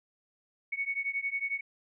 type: beating tone pair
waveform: sine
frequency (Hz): 2217 / 2228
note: C#7 / C#7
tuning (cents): 0 / +8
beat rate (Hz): 11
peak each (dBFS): -33 / -34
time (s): 0.72-1.61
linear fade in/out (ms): 10
effects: none